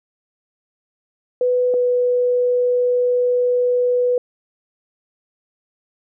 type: tone pair in turn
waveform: sine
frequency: 496.9 / 493.2 Hz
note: B4 / B4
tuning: +11 / -2 cents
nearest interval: unison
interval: 13 cents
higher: first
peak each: -14 dBFS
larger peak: neither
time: 1.41-1.74 / 1.74-4.18 s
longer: second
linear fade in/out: 2 ms
effects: none